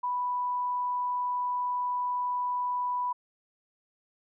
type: tone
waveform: sine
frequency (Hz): 987.8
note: B5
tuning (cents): 0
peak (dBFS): -27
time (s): 0.03-3.13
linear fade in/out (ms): 10
effects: none